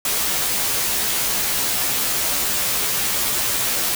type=noise with comb filter; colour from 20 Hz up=white; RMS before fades=-21 dBFS; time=0.05-3.95 s; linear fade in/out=2 ms; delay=13 ms; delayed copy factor=-0.85; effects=none